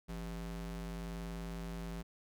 square ring-modulated tone, 111.2 Hz, A2, 19 cents sharp, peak -38 dBFS, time 0.08-2.03 s, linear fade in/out 20 ms, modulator 60.9 Hz, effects none

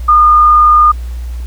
sine tone with frequency modulation, 1217 Hz, D#6, 39 cents flat, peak -3 dBFS, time 0.08-0.92 s, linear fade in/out 10 ms, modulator 42.4 Hz, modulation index 0.27, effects added 60 Hz sine -18 dBFS peak until 1.46 s + pink hiss -41 dBFS RMS until 1.46 s

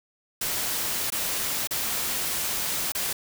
white noise with dropouts, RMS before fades -28 dBFS, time 0.41-3.13 s, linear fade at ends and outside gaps 5 ms, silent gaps 1.103-1.121 / 1.673-1.708 / 2.921-2.949 s, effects none

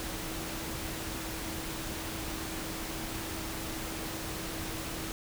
sine tone in noise, 322.9 Hz, E4, 36 cents flat, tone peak -43 dBFS, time 0-5.12 s, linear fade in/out 0 ms, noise pink, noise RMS -38 dBFS, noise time 0-5.12 s, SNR -8 dB, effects none

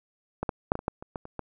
clicks, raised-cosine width 1 ms, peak -15 / -13 / -7 / -16 / -24 / -12 / -26 / -19 / -27 / -19 dBFS, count 10, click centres 0.43 / 0.492 / 0.719 / 0.754 / 0.791 / 0.881 / 1.025 / 1.158 / 1.254 / 1.393 s, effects none

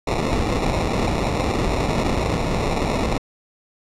pink noise with sample-and-hold, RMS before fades -21 dBFS, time 0.07-3.18 s, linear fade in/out 5 ms, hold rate 1575 Hz, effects low-pass 7000 Hz 12 dB/octave

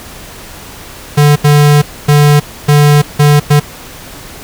square tone bursts at uneven times, 146.83 Hz, D3, in tune, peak -4 dBFS, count 6, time 1.17-1.36 / 1.44-1.82 / 2.08-2.4 / 2.68-3.02 / 3.19-3.4 / 3.5-3.6 s, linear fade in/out 10 ms, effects pink hiss -30 dBFS RMS until 4.43 s

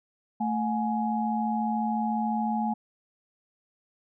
sine tone cluster, 221.8 / 723 / 837 Hz, A3 / F#5 / G#5, +14 / -40 / +13 cents, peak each -27 / -35 / -29 dBFS, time 0.4-2.74 s, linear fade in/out 10 ms, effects none

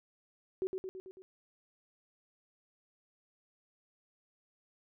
sine tone with echo, 376.2 Hz, F#4, 29 cents sharp, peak -30 dBFS, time 0.62-0.67 s, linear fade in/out 0 ms, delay 110 ms, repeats 5, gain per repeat -4 dB, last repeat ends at 1.22 s, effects none

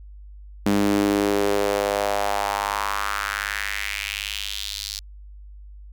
sawtooth tone with high-pass filter sweep, 101.3 Hz, G#2, 43 cents flat, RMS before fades -24 dBFS, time 0.66-4.99 s, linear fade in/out 0 ms, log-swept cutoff 230 to 4600 Hz, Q 3, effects added 50 Hz sine -39 dBFS peak until 5.92 s

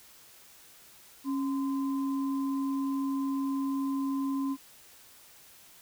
sine tone pair together, 273.6 / 1030.7 Hz, C#4 / C6, -23 / -26 cents, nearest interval octave + major seventh, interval 2297 cents, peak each -28 / -40 dBFS, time 1.24-4.57 s, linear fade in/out 50 ms, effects white hiss -55 dBFS RMS until 5.81 s

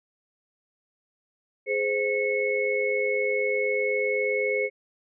sine tone cluster, 418.3 / 518 / 2194 Hz, G#4 / C5 / C#7, +12 / -17 / -18 cents, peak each -27 dBFS, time 1.66-4.7 s, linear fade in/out 50 ms, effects none

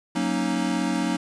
square chord, D# minor seventh, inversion first, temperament equal with one note detuned, 185 / 233.1 / 275.3 / 311.1 Hz, F#3 / A#3 / C#4 / D#4, 0 / 0 / -12 / 0 cents, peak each -29 dBFS, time 0.15-1.17 s, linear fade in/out 10 ms, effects resampled to 22050 Hz + 8-bit

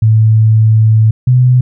sine tone pair in turn, 110 / 125.8 Hz, A2 / B2, 0 / +32 cents, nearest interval major second, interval 232 cents, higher second, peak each -4 dBFS, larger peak neither, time 0.02-1.11 / 1.27-1.61 s, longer first, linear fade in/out 5 ms, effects none

